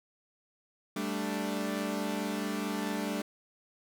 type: chord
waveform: sawtooth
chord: G suspended second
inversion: none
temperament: equal with one note detuned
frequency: 196 / 220.6 / 293.7 Hz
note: G3 / A3 / D4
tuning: 0 / +5 / 0 cents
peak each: -32 dBFS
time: 0.96-3.22 s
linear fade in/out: 5 ms
effects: none